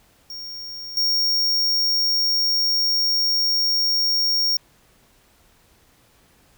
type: tone with level steps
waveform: square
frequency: 5550 Hz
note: F8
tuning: 12 cents flat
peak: -32 / -18 dBFS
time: 0.3-4.57 s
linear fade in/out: 2 ms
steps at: 0.97 s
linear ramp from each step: 2 ms
effects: pink hiss -57 dBFS RMS until 6.57 s